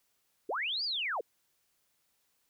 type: linear two-way sweep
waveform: sine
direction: up then down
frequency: 311.1 to 4978 to 370.6 Hz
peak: -31 dBFS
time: 0.49-1.21 s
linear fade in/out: 5 ms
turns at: 0.84 s
effects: white hiss -75 dBFS RMS until 2.49 s